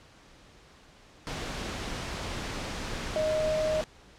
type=tone in noise; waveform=sine; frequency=622.3 Hz; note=D#5; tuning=in tune; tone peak=-25 dBFS; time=3.16-3.81 s; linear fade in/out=0 ms; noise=pink; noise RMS=-35 dBFS; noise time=1.27-3.84 s; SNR=+7 dB; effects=pink hiss -55 dBFS RMS until 4.18 s + low-pass 6000 Hz 12 dB/octave